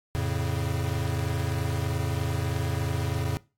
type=chord; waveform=square; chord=F augmented; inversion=none; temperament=equal with one note detuned; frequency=86.8 / 110 / 138.59 Hz; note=F2 / A2 / C#3; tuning=-10 / 0 / 0 cents; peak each=-31 dBFS; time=0.15-3.37 s; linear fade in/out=0 ms; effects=noise-tail reverb RT60 0.3 s tail -21 dB re dry + AAC 64 kbps